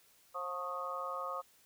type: harmonic tone with a mistuned harmonic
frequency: 178 Hz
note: F3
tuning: 33 cents sharp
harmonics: 3 / 4 / 5 / 6 / 7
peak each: -43 / -47 / -51 / -42 / -40 dBFS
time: 0.34-1.42 s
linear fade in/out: 20 ms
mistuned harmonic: 6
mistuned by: +43 cents
effects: white hiss -66 dBFS RMS until 1.65 s